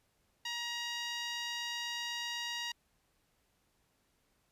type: tone with band-pass filter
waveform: 10% pulse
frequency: 948 Hz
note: A#5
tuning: 29 cents sharp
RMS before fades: -39 dBFS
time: 0.45-2.72 s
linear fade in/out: 5 ms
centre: 2800 Hz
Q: 0.62
effects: pink hiss -75 dBFS RMS until 4.51 s + resampled to 32000 Hz